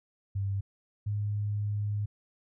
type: tone pair in turn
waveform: sine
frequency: 98.6 / 103.64 Hz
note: G2 / G#2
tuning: +11 / -3 cents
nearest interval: minor second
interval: 86 cents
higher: second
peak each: -28 dBFS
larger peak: neither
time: 0.35-0.61 / 1.06-2.06 s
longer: second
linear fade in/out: 10 ms
effects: none